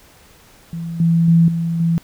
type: tone with level steps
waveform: sine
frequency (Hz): 166.9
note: E3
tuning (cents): +22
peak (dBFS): -23 / -11 / -8 / -17 / -13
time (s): 0.73-1.98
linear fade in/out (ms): 0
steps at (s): 1 / 1.28 / 1.48 / 1.8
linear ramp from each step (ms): 2
effects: pink hiss -48 dBFS RMS until 2.03 s